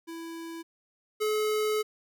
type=tone pair in turn; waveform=square; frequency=331 / 427.9 Hz; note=E4 / A4; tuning=+7 / -48 cents; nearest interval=major third; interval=445 cents; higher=second; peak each=-38 / -26 dBFS; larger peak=second; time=0.07-0.63 / 1.2-1.83 s; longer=second; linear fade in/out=20 ms; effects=none